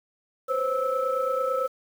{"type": "tone cluster", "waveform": "sine", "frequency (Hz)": [508, 537, 1308], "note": ["B4", "C5", "E6"], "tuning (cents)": [49, 45, -14], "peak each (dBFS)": -27, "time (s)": [0.48, 1.68], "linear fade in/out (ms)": 20, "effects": ["tanh soft clip ceiling -15 dBFS", "8-bit"]}